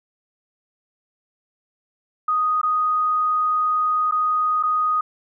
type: tone with dropouts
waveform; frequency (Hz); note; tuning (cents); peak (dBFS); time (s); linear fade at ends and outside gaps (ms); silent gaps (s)
sine; 1244.5; D#6; 0; -17; 2.28-5.01; 5; 2.615-2.631 / 4.112-4.121 / 4.628-4.634
effects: none